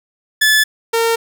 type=tone pair in turn; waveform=sawtooth; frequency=1730 / 458.2 Hz; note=A6 / A#4; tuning=-30 / -30 cents; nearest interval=octave + major seventh; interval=2300 cents; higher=first; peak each=-6 / -9 dBFS; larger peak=first; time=0.41-0.64 / 0.93-1.16 s; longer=neither; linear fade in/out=10 ms; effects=none